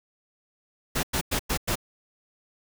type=noise bursts; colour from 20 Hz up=pink; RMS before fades=-26 dBFS; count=5; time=0.95-1.756 s; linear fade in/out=10 ms; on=82 ms; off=99 ms; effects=none